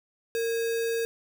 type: tone with sample-and-hold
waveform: sine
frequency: 459.4 Hz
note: A#4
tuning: 25 cents flat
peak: -25 dBFS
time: 0.35-1.05 s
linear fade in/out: 0 ms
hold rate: 2100 Hz
effects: none